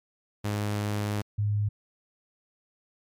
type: tone pair in turn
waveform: sawtooth / sine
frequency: 103.9 / 103.9 Hz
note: G#2 / G#2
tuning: +1 / +1 cents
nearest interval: unison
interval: 0 cents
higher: neither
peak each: -23 dBFS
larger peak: neither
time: 0.44-1.22 / 1.38-1.69 s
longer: first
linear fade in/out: 10 ms
effects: MP3 96 kbps